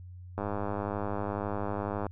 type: click train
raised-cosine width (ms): 1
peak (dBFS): -19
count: 173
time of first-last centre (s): 0.38-2.066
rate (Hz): 102
effects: added 90 Hz sine -43 dBFS peak until 2.11 s